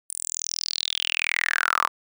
sawtooth tone with high-pass filter sweep, 41.2 Hz, E1, in tune, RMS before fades -26 dBFS, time 0.09-1.88 s, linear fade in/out 10 ms, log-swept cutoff 9500 to 1100 Hz, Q 8.4, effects none

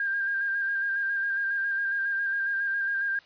sine tone with vibrato, 1601 Hz, G6, 36 cents sharp, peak -25 dBFS, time 0-3.19 s, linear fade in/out 2 ms, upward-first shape square, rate 7.3 Hz, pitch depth 23 cents each way, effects white hiss -56 dBFS RMS until 3.25 s + resampled to 11025 Hz

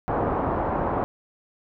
white low-pass noise, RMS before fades -25 dBFS, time 0.08-1.04 s, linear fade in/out 0 ms, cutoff 1000 Hz, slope 24 dB/octave, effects none

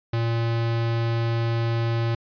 square tone, 115.7 Hz, A#2, 13 cents flat, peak -22 dBFS, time 0.13-2.15 s, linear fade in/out 5 ms, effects resampled to 11025 Hz

